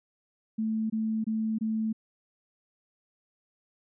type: tone bursts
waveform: sine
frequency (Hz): 220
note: A3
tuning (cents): 0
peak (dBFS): -26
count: 4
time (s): 0.58-1.929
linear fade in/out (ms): 10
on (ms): 320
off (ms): 23
effects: none